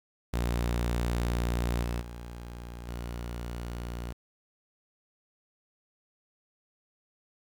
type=tone with level steps; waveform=sawtooth; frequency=59.2 Hz; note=A#1; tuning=27 cents sharp; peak=-23 / -26 / -36 / -31 dBFS; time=0.33-4.13 s; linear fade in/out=10 ms; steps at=1.82 / 2 / 2.87 s; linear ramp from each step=20 ms; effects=10-bit